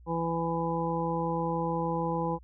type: harmonic tone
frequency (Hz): 166.4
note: E3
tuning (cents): +17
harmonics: 1 / 2 / 3 / 5 / 6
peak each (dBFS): -32 / -35 / -33 / -34 / -35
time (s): 0.06-2.39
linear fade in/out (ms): 50
effects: added 60 Hz sine -50 dBFS peak until 2.43 s